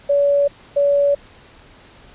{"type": "tone pair in turn", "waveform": "sine", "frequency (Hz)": [569, 569], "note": ["C#5", "C#5"], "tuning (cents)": [45, 45], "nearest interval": "unison", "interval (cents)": 0, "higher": "neither", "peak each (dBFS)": -12, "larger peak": "neither", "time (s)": [[0.09, 0.48], [0.76, 1.15]], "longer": "neither", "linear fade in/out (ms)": 10, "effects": ["pink hiss -46 dBFS RMS until 2.14 s", "resampled to 8000 Hz"]}